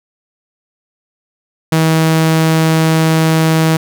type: tone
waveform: sawtooth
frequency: 160.4 Hz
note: E3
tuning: 47 cents flat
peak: -5 dBFS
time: 1.72-3.77 s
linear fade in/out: 5 ms
effects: none